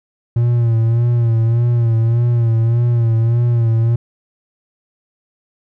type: tone with vibrato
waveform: triangle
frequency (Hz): 116.6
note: A#2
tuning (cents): +1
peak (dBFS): -9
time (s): 0.36-3.96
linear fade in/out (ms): 5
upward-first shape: sine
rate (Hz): 1.7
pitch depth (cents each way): 54
effects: none